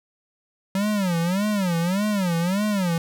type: tone with vibrato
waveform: square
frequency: 188.1 Hz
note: F#3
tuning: 29 cents sharp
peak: -21 dBFS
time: 0.75-2.98 s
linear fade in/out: 2 ms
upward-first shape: sine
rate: 1.7 Hz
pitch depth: 210 cents each way
effects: none